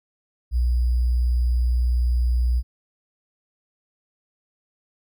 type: tone with sample-and-hold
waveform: sine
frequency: 60.7 Hz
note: B1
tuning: 29 cents flat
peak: -17 dBFS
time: 0.51-2.63 s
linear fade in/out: 50 ms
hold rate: 4900 Hz
effects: none